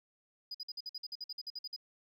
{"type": "tone bursts", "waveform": "sine", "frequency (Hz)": 4947, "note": "D#8", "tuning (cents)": -11, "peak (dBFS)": -37, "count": 15, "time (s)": [0.51, 1.763], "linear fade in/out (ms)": 5, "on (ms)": 35, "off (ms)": 52, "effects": ["tanh soft clip ceiling -36 dBFS"]}